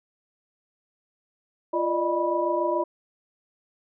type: tone cluster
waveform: sine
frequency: 345.5 / 592 / 619 / 979 Hz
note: F4 / D5 / D#5 / B5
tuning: -19 / +14 / -9 / -15 cents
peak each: -27 / -28 / -28 / -27 dBFS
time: 1.73-2.84 s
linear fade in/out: 10 ms
effects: none